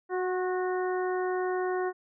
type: harmonic tone with a mistuned harmonic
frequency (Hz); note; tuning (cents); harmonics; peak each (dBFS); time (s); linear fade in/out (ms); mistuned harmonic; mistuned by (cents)
367.7; F#4; -11; 1 / 2 / 3 / 4 / 5; -28 / -34 / -38 / -40 / -42; 0.09-1.93; 50; 3; -23
effects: none